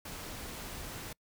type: noise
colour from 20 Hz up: pink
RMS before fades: -43 dBFS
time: 0.05-1.13 s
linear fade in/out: 5 ms
effects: noise-tail reverb RT60 0.1 s tail -26 dB re dry